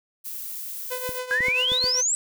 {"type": "noise", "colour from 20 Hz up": "violet", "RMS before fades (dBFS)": -34, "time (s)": [0.24, 1.2], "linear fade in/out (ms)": 20}
{"type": "tone with tremolo", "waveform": "sawtooth", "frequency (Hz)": 504, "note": "B4", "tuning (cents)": 35, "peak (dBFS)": -23, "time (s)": [0.9, 2.02], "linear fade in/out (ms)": 20, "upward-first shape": "triangle", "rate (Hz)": 7.5, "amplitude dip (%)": 75}
{"type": "clicks", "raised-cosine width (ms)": 3, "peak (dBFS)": -23, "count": 5, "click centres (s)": [1.092, 1.406, 1.484, 1.719, 1.841]}
{"type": "exponential sweep", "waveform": "sine", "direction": "up", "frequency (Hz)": [1582, 7980], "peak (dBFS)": -20, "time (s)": [1.31, 2.15], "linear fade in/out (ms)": 0}
{"effects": []}